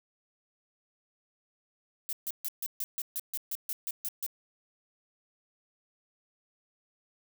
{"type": "noise bursts", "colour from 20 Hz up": "violet", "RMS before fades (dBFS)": -34, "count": 13, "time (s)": [2.09, 4.264], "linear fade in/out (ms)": 0, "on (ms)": 38, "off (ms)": 140, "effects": []}